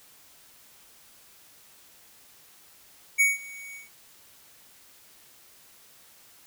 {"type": "tone with ADSR envelope", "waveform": "square", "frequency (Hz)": 2240, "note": "C#7", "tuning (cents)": 18, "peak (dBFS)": -17, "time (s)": [3.18, 3.9], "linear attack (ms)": 25, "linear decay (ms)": 170, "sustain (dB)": -23, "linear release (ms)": 150, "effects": ["white hiss -55 dBFS RMS until 6.46 s"]}